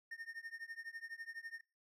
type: tone with tremolo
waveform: triangle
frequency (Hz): 1828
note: A#6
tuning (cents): -34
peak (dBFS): -40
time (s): 0.11-1.61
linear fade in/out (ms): 5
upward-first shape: triangle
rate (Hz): 12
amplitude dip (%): 100
effects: noise-tail reverb RT60 0.3 s tail -22 dB re dry